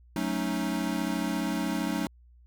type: chord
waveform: square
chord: D# half-diminished seventh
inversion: first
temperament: equal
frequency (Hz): 185 / 220 / 277.2 / 311.1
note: F#3 / A3 / C#4 / D#4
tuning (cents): 0 / 0 / 0 / 0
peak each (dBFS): -34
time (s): 0.16-2.07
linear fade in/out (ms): 2
effects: added 60 Hz sine -53 dBFS peak until 2.46 s